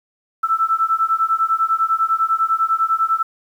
sine beating tone pair, 1318.5 / 1328.5 Hz, E6 / E6, 0 / +13 cents, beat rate 10 Hz, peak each -18 dBFS, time 0.43-3.23 s, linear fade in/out 10 ms, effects 8-bit

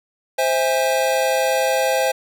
square chord, C augmented, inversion none, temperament just, 523.3 / 654.1 / 817.6 Hz, C5 / E5 / G#5, 0 / -14 / -27 cents, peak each -20 / -23 / -23 dBFS, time 0.38-2.12 s, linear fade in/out 10 ms, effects none

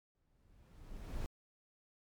brown noise with exponential growth, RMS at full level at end -38 dBFS, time 0.15-1.26 s, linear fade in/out 0 ms, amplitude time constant 240 ms, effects MP3 96 kbps

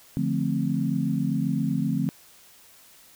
sine chord, D minor seventh, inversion none, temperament equal, 146.83 / 174.61 / 220 / 261.6 Hz, D3 / F3 / A3 / C4, 0 / 0 / 0 / 0 cents, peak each -28 dBFS, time 0.17-2.09 s, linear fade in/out 0 ms, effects white hiss -53 dBFS RMS until 3.15 s

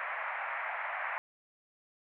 white band-pass noise, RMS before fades -37 dBFS, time 0-1.18 s, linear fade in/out 0 ms, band 630 to 2200 Hz, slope 48 dB/octave, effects none

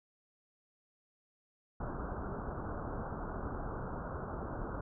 pink low-pass noise, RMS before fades -40 dBFS, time 1.8-4.81 s, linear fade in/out 5 ms, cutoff 1500 Hz, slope 96 dB/octave, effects none

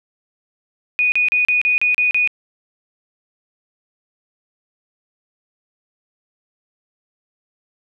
sine tone bursts, 2473 Hz, D#7, 11 cents flat, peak -13 dBFS, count 8, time 0.99-2.275 s, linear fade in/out 0 ms, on 130 ms, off 35 ms, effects none

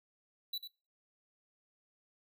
square tone with echo, 3951 Hz, B7, in tune, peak -36 dBFS, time 0.53-0.58 s, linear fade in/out 5 ms, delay 96 ms, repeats 1, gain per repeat -8 dB, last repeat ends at 0.676 s, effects noise-tail reverb RT60 0.3 s tail -21 dB re dry

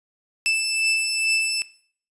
sawtooth beating tone pair, 2641 / 2643.3 Hz, E7 / E7, +3 / +4 cents, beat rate 2.3 Hz, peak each -18 / -24 dBFS, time 0.46-1.62 s, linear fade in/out 0 ms, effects noise-tail reverb RT60 0.5 s tail -17 dB re dry + resampled to 24000 Hz

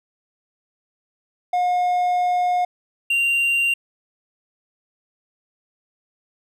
triangle tone pair in turn, 718 / 2771 Hz, F5 / F7, +48 / -14 cents, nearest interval octave + major seventh, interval 2338 cents, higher second, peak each -15 / -15 dBFS, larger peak neither, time 1.53-2.65 / 3.1-3.74 s, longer first, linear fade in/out 5 ms, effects none

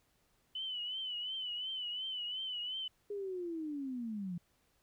sine tone with vibrato, 3002 Hz, F#7, 24 cents sharp, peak -37 dBFS, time 0.55-2.88 s, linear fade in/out 5 ms, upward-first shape triangle, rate 2.8 Hz, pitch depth 83 cents each way
sine linear sweep, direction down, 415.3 to 168 Hz, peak -37 dBFS, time 3.1-4.38 s, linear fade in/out 5 ms
effects pink hiss -74 dBFS RMS until 4.82 s

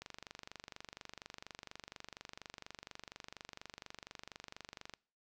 click train, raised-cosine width 0.2 ms, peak -29 dBFS, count 120, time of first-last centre 0.02-4.937 s, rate 24.2 Hz, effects noise-tail reverb RT60 0.5 s tail -25 dB re dry

